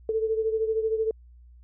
sine beating tone pair, 440 / 453 Hz, A4 / A#4, 0 / -50 cents, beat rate 13 Hz, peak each -24 / -30 dBFS, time 0.09-1.11 s, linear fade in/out 2 ms, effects added 60 Hz sine -48 dBFS peak until 1.63 s

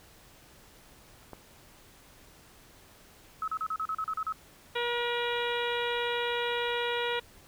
click, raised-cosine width 1 ms, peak -28 dBFS, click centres 1.333 s
sine tone bursts, 1288 Hz, E6, 41 cents flat, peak -29 dBFS, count 10, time 3.42-4.324 s, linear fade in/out 2 ms, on 58 ms, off 36 ms
harmonic tone, 478.3 Hz, A#4, 44 cents sharp, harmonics 1 / 2 / 3 / 4 / 5 / 6 / 7 / 8, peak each -32 / -35 / -37 / -38 / -39 / -40 / -40 / -41 dBFS, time 4.75-7.2 s, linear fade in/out 10 ms
effects pink hiss -56 dBFS RMS until 7.47 s

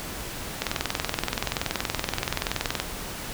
click train, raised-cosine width 0.2 ms, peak -7 dBFS, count 47, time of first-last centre 0.62-2.8 s, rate 21.1 Hz, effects pink hiss -35 dBFS RMS until 3.33 s

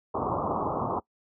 white low-pass noise, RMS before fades -29 dBFS, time 0.14-1 s, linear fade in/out 10 ms, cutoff 1200 Hz, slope 96 dB/octave, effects noise-tail reverb RT60 0.1 s tail -22 dB re dry + high-pass 80 Hz 12 dB/octave

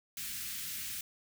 white band-stop noise, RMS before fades -40 dBFS, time 0.17-1.01 s, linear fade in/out 2 ms, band 220 to 1600 Hz, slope 24 dB/octave, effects none

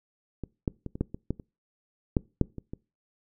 clicks, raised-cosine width 3 ms, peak -21 / -13 / -22 / -24 / -13 / -23 / -15 / -29 / -9 / -8 / -24 / -23 dBFS, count 12, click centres 0.437 / 0.678 / 0.863 / 0.955 / 1.01 / 1.145 / 1.306 / 1.398 / 2.168 / 2.413 / 2.583 / 2.735 s, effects noise-tail reverb RT60 0.3 s tail -24 dB re dry

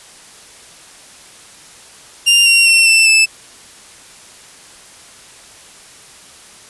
sawtooth tone with pitch steps, 2794 / 2752 / 2711 / 2671 / 2631 Hz, F7 / F7 / E7 / E7 / E7, 0 / -26 / +48 / +22 / -4 cents, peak -4 dBFS, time 2.26-3.26 s, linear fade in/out 20 ms, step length 200 ms, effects white hiss -40 dBFS RMS until 6.69 s + resampled to 24000 Hz

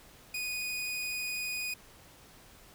sawtooth tone, 2478 Hz, D#7, 8 cents flat, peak -30 dBFS, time 0.34-1.74 s, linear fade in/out 5 ms, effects pink hiss -56 dBFS RMS until 2.74 s

